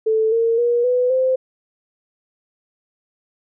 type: tone with pitch steps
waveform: sine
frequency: 440 / 458.4 / 477.6 / 497.6 / 518.4 Hz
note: A4 / A#4 / A#4 / B4 / C5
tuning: 0 / -29 / +42 / +13 / -16 cents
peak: -14 dBFS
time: 0.06-1.36 s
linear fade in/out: 10 ms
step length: 260 ms
effects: none